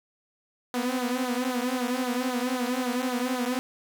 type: tone with flanger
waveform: sawtooth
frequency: 250.2 Hz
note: B3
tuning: 23 cents sharp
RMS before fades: -28 dBFS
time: 0.74-3.59 s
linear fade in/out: 0 ms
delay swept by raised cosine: 0.36 to 5.46 ms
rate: 3.8 Hz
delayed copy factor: -0.85
effects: none